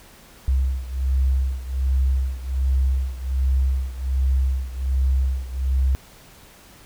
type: beating tone pair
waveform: sine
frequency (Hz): 65.41 / 66.71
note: C2 / C2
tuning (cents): 0 / +34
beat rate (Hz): 1.3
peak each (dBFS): -20 / -23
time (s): 0.48-5.95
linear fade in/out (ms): 0
effects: pink hiss -48 dBFS RMS until 6.85 s